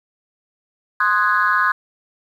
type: chord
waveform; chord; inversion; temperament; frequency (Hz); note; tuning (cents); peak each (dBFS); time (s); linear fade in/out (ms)
sine; Ab dominant seventh; first; equal; 1046.5 / 1244.5 / 1480 / 1661.2; C6 / Eb6 / Gb6 / Ab6; 0 / 0 / 0 / 0; -19; 1-1.72; 5
effects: tanh soft clip ceiling -6 dBFS + 8-bit